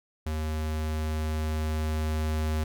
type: tone with level ramp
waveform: square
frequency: 77.78 Hz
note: D#2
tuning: in tune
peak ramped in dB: -29 to -26 dBFS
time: 0.26-2.64 s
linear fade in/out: 5 ms
effects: none